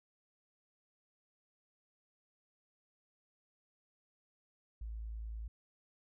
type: tone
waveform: sine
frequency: 55 Hz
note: A1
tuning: in tune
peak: -40 dBFS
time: 4.81-5.48 s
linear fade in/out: 5 ms
effects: none